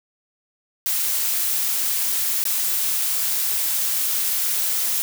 blue noise with dropouts, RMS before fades -22 dBFS, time 0.86-5.02 s, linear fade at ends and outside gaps 0 ms, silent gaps 2.44-2.453 s, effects none

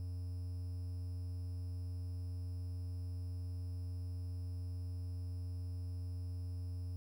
triangle tone with quantisation, 89.3 Hz, F2, 39 cents sharp, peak -37 dBFS, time 0-6.96 s, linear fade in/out 0 ms, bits 11, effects none

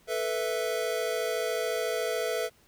square chord, A suspended second, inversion none, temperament equal, 440 / 493.9 / 659.3 Hz, A4 / B4 / E5, 0 / 0 / 0 cents, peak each -33 dBFS, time 0.07-2.5 s, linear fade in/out 50 ms, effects pink hiss -62 dBFS RMS until 2.67 s

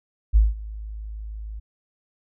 sine tone with ADSR envelope, 53.2 Hz, G#1, 42 cents sharp, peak -10 dBFS, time 0.33-1.6 s, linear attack 29 ms, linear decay 180 ms, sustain -21 dB, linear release 14 ms, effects none

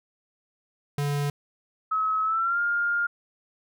square tone, 144 Hz, D3, 34 cents flat, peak -25 dBFS, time 0.98-1.3 s, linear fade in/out 2 ms
sine tone with pitch glide, 1285 to 1409.4 Hz, E6 to F6, -45 to +15 cents, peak -22 dBFS, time 1.91-3.07 s, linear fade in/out 10 ms, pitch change +160 cents, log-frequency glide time 2.23-2.6 s
effects none

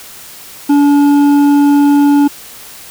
sine tone with hard clipping, 286.9 Hz, D4, 40 cents flat, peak -7 dBFS, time 0.69-2.28 s, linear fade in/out 10 ms, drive 7 dB, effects white hiss -33 dBFS RMS until 2.9 s

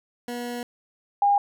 20% pulse / sine tone pair in turn, 241.6 / 809.8 Hz, B3 / G#5, -38 / -44 cents, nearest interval octave + major sixth, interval 2094 cents, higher second, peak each -25 / -16 dBFS, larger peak second, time 0.28-0.63 / 1.22-1.38 s, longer first, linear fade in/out 2 ms, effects none

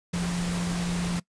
sine tone in noise, 174.61 Hz, F3, in tune, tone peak -26 dBFS, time 0.13-1.2 s, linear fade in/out 10 ms, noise pink, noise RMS -34 dBFS, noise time 0.13-1.2 s, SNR +5 dB, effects noise-tail reverb RT60 0.1 s tail -21 dB re dry + resampled to 22050 Hz

